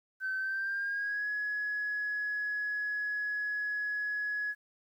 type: tone with pitch glide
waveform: sine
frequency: 1535 to 1683.6 Hz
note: G6 to G#6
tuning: -37 to +23 cents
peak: -30 dBFS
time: 0.2-4.55 s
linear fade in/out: 50 ms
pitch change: +160 cents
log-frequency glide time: 0.37-1.29 s
effects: tanh soft clip ceiling -27 dBFS + 11-bit